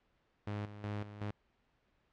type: tone with tremolo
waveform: sawtooth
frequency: 103.7 Hz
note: G#2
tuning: 2 cents flat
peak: -33 dBFS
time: 0.47-1.31 s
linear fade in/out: 5 ms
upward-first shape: square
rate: 2.7 Hz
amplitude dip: 70%
effects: pink hiss -75 dBFS RMS until 2.12 s + low-pass 3000 Hz 12 dB/octave